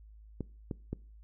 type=clicks; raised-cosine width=3 ms; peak=-22 dBFS; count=3; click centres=0.407 / 0.712 / 0.93 s; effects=noise-tail reverb RT60 0.4 s tail -23 dB re dry + added 53 Hz sine -51 dBFS peak until 1.23 s